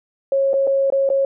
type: tone with dropouts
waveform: sine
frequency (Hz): 546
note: C#5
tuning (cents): -26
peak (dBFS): -14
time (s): 0.32-1.25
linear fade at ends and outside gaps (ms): 2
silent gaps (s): 0.533-0.539 / 0.67-0.674 / 0.902-0.923 / 1.091-1.101
effects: none